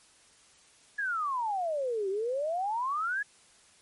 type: exponential two-way sweep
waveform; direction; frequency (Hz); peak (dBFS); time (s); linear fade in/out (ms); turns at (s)
sine; down then up; 1712 to 375.9 to 1712; -28; 0.98-3.23; 10; 2.09
effects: white hiss -60 dBFS RMS until 3.81 s + MP3 48 kbps